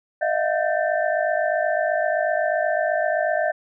sine tone cluster, 616 / 664 / 719 / 1558 / 1781 Hz, D#5 / E5 / F#5 / G6 / A6, -17 / +12 / -50 / -11 / +21 cents, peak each -23 / -24 / -26 / -29 / -30 dBFS, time 0.21-3.52 s, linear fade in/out 10 ms, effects none

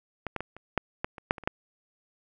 clicks, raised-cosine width 0.5 ms, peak -17 / -16 / -18 / -29 / -9 / -13 / -27 / -7 / -25 / -29 / -10 dBFS, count 11, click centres 0.267 / 0.363 / 0.406 / 0.566 / 0.777 / 1.045 / 1.182 / 1.309 / 1.382 / 1.437 / 1.475 s, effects none

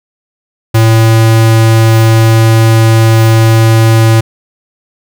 square tone, 112.4 Hz, A2, 37 cents sharp, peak -4 dBFS, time 0.74-4.21 s, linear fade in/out 10 ms, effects none

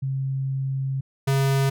sine / square tone pair in turn, 134.5 / 136.38 Hz, C3 / C#3, +48 / -28 cents, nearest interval unison, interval 24 cents, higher second, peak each -23 / -19 dBFS, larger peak second, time 0.02-1.01 / 1.27-1.7 s, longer first, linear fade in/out 10 ms, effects none

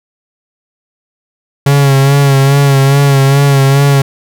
45% pulse tone with vibrato, 138.59 Hz, C#3, in tune, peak -5 dBFS, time 1.66-4.02 s, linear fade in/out 5 ms, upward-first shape sine, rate 2.4 Hz, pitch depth 37 cents each way, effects none

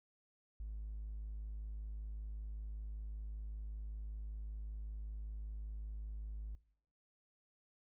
triangle tone, 52.6 Hz, G#1, 23 cents sharp, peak -38 dBFS, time 0.6-6.55 s, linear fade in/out 0 ms, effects noise-tail reverb RT60 0.6 s tail -22 dB re dry + tanh soft clip ceiling -38 dBFS

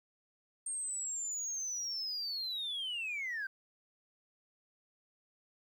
sine linear sweep, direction down, 8660 to 1536 Hz, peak -34 dBFS, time 0.66-3.47 s, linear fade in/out 5 ms, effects tanh soft clip ceiling -33 dBFS + 11-bit

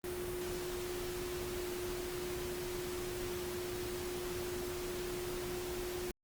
sine tone in noise, 358.4 Hz, F4, 45 cents sharp, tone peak -39 dBFS, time 0.04-6.11 s, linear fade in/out 0 ms, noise pink, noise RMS -44 dBFS, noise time 0.04-6.11 s, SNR +2 dB, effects Opus 32 kbps

